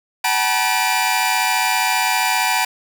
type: tone cluster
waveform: sawtooth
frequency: 757 / 869 / 964 / 2381 Hz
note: F#5 / A5 / B5 / D7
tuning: +39 / -22 / -42 / +23 cents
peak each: -18 dBFS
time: 0.24-2.65 s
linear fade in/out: 5 ms
effects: none